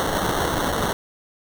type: noise with sample-and-hold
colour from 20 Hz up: white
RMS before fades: -23 dBFS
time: 0-0.93 s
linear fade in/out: 0 ms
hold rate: 2450 Hz
effects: none